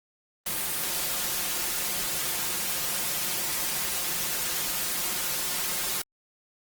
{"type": "noise with comb filter", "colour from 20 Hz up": "white", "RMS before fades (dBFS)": -29, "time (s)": [0.46, 6.02], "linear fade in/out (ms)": 5, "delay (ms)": 5.6, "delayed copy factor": 0.55, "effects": ["Opus 24 kbps"]}